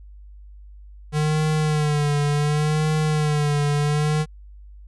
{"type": "tone with vibrato", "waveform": "square", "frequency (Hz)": 150.2, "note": "D3", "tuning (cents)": 39, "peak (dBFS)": -19, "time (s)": [1.12, 4.26], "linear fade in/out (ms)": 50, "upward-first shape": "sine", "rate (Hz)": 0.69, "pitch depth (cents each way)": 54, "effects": ["added 50 Hz sine -40 dBFS peak until 4.87 s", "resampled to 24000 Hz"]}